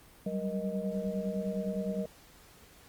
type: tone cluster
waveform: sine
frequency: 188.8 / 198.6 / 470.8 / 623 Hz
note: F#3 / G3 / A#4 / D#5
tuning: +35 / +23 / +17 / +2 cents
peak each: -35 / -36 / -38 / -38 dBFS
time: 0.26-2.06 s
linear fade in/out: 5 ms
effects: pink hiss -57 dBFS RMS until 2.88 s + Opus 32 kbps